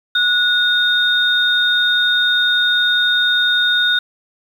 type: tone pair together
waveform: sine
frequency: 1461 / 3685 Hz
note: F#6 / A#7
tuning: -22 / -21 cents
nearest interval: octave + major third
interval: 1601 cents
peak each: -15 dBFS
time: 0.15-3.99 s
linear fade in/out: 5 ms
effects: 7-bit